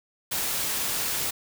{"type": "noise", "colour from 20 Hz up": "white", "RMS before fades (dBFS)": -28, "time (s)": [0.31, 1.31], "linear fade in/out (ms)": 10, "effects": []}